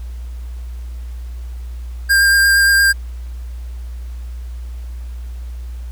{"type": "tone with vibrato", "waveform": "square", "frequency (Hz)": 1600, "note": "G6", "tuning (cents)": 35, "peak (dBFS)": -10, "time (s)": [2.09, 2.93], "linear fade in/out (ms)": 20, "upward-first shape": "triangle", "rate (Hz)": 8.6, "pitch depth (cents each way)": 16, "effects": ["added 60 Hz sine -25 dBFS peak until 5.91 s", "pink hiss -49 dBFS RMS until 5.91 s"]}